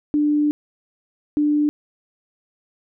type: tone pair in turn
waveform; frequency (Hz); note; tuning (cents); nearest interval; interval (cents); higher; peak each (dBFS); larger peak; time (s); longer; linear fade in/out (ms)
sine; 296.5 / 296.5; D4 / D4; +17 / +17; unison; 0; neither; -15; neither; 0.14-0.51 / 1.37-1.69; first; 0
effects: none